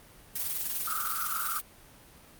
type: noise with tremolo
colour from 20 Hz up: blue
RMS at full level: -30 dBFS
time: 0.35-1.61 s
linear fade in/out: 10 ms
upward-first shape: triangle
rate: 20 Hz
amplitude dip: 60%
type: band-pass noise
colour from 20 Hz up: white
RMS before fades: -36 dBFS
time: 0.87-1.59 s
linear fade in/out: 2 ms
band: 1200 to 1400 Hz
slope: 96 dB/octave
effects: pink hiss -54 dBFS RMS until 2.39 s + Opus 32 kbps